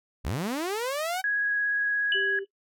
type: linear sweep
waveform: sawtooth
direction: up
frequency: 46.25 to 770 Hz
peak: -24 dBFS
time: 0.24-1.22 s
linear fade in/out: 20 ms
type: tone with vibrato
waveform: sine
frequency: 1661.2 Hz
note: G#6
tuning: in tune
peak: -23 dBFS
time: 1.24-2.39 s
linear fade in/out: 2 ms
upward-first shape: sine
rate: 17 Hz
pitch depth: 9 cents each way
type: tone with exponential decay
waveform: sine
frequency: 2960 Hz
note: F#7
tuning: in tune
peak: -23 dBFS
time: 2.12-2.46 s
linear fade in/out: 1 ms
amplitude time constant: 73 ms
type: tone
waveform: sine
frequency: 392 Hz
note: G4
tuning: in tune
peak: -32 dBFS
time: 2.14-2.45 s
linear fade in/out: 20 ms
effects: noise-tail reverb RT60 0.1 s tail -17 dB re dry